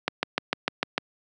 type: click train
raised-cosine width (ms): 0.3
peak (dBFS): -7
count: 7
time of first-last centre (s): 0.08-0.98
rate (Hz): 6.67
effects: high-pass 200 Hz 12 dB/octave